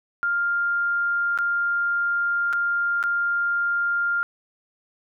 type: tone with dropouts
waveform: sine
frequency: 1400 Hz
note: F6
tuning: 4 cents sharp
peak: -20 dBFS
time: 0.23-4.23 s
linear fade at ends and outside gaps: 0 ms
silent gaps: 1.376-1.387 / 2.528-2.533 / 3.028-3.038 s
effects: none